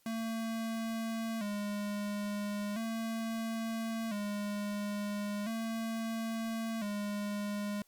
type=tone with vibrato; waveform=square; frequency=215.4 Hz; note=A3; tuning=37 cents flat; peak=-35 dBFS; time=0.06-7.82 s; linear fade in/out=2 ms; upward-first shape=square; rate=0.37 Hz; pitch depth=81 cents each way; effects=white hiss -69 dBFS RMS until 7.87 s + Opus 48 kbps